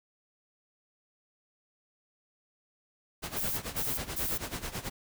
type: noise with tremolo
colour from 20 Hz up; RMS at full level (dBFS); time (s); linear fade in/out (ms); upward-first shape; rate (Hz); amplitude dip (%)
pink; -35; 3.22-4.9; 20; sine; 9.2; 80
type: noise bursts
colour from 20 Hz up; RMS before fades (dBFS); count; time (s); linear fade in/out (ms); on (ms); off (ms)
violet; -33; 3; 3.36-4.38; 10; 220; 180
effects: none